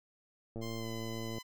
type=click train; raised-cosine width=2 ms; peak=-29 dBFS; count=94; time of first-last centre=0.56-1.383 s; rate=113 Hz
type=tone with pitch glide; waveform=10% pulse; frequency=1046.5 to 1013.2 Hz; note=C6 to B5; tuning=0 to +44 cents; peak=-37 dBFS; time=0.61-1.43 s; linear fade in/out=20 ms; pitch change=-56 cents; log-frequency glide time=0.77-0.87 s
effects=none